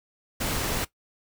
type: noise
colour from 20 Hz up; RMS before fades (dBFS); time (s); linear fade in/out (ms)
pink; -28; 0.4-0.85; 10
effects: noise-tail reverb RT60 0.1 s tail -17 dB re dry